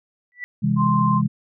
sine tone with exponential growth, 1965 Hz, B6, 9 cents flat, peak -24 dBFS, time 0.32-0.44 s, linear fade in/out 0 ms, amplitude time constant 25 ms
sine chord, C augmented, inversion none, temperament just, 130.81 / 163.52 / 204.4 Hz, C3 / E3 / G#3, 0 / -14 / -27 cents, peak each -22 / -22 / -20 dBFS, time 0.62-1.28 s, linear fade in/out 20 ms
sine tone, 1046.5 Hz, C6, in tune, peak -19 dBFS, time 0.76-1.22 s, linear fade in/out 50 ms
effects none

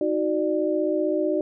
sine tone cluster, 314.2 / 369.9 / 594 Hz, D#4 / F#4 / D5, +17 / 0 / +20 cents, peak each -25 dBFS, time 0.01-1.41 s, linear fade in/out 2 ms, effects none

